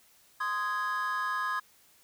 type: chord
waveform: triangle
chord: Ab major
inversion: first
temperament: just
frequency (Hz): 1038.3 / 1245.9 / 1661.2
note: C6 / Eb6 / Ab6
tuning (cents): -14 / +2 / 0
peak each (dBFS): -31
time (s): 0.4-1.6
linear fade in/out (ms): 10
effects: tanh soft clip ceiling -21 dBFS + white hiss -62 dBFS RMS until 2.03 s